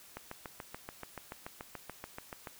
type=click train; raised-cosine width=0.5 ms; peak=-26 dBFS; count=17; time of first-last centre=0.17-2.472 s; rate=6.95 Hz; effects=white hiss -56 dBFS RMS until 2.59 s